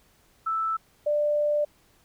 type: tone pair in turn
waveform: sine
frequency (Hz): 1318.5 / 592.3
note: E6 / D5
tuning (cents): 0 / +15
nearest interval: octave + major second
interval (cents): 1385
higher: first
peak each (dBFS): -24 / -21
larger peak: second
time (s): 0.46-0.77 / 1.06-1.65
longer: second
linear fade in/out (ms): 10
effects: pink hiss -62 dBFS RMS until 2.04 s